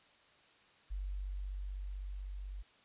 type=tone with level ramp; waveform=sine; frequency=47.95 Hz; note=G1; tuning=37 cents flat; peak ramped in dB=-36 to -41 dBFS; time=0.9-2.63 s; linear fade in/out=20 ms; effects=white hiss -65 dBFS RMS until 2.84 s + resampled to 8000 Hz